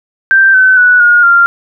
sine tone with pitch steps, 1568 / 1521.6 / 1476.6 / 1432.9 / 1390.5 Hz, G6 / F#6 / F#6 / F6 / F6, 0 / +48 / -4 / +44 / -8 cents, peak -3 dBFS, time 0.31-1.46 s, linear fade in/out 0 ms, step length 230 ms, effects none

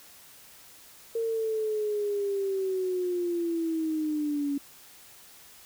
sine linear sweep, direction down, 459.2 to 280.1 Hz, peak -26 dBFS, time 1.15-4.58 s, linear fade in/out 5 ms, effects white hiss -52 dBFS RMS until 5.65 s

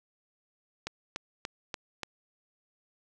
click train, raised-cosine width 0.2 ms, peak -17 dBFS, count 5, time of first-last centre 0.87-2.033 s, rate 3.44 Hz, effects none

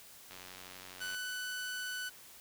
click train, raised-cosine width 0.2 ms, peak -31 dBFS, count 78, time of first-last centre 0.31-1.146 s, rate 92.1 Hz
sawtooth tone, 1495 Hz, F#6, 17 cents sharp, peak -34 dBFS, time 1-2.1 s, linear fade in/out 20 ms
effects white hiss -55 dBFS RMS until 2.4 s

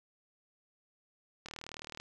click train, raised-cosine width 0.2 ms, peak -26 dBFS, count 22, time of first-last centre 1.46-2 s, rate 38.9 Hz, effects none

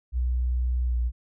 sine tone with pitch glide, 61.74 to 59.88 Hz, B1 to A#1, 0 to +47 cents, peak -22 dBFS, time 0.12-1.12 s, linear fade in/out 50 ms, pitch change -53 cents, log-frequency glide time 0.85-0.97 s, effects none

